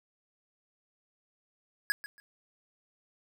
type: tone with echo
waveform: square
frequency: 1667 Hz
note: G#6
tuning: 6 cents sharp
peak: -26 dBFS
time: 1.9-1.92 s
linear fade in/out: 0 ms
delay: 140 ms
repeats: 2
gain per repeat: -14 dB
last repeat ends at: 2.2 s
effects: none